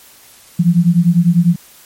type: beating tone pair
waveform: sine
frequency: 167.4 / 177.4 Hz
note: E3 / F3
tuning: +27 / +27 cents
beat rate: 10 Hz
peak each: -11 dBFS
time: 0.59-1.56 s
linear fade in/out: 10 ms
effects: white hiss -43 dBFS RMS until 1.85 s + MP3 64 kbps